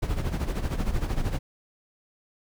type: noise with tremolo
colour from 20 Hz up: brown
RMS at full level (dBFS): -24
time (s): 0.02-1.39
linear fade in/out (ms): 10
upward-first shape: sine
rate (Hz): 13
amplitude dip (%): 70
effects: none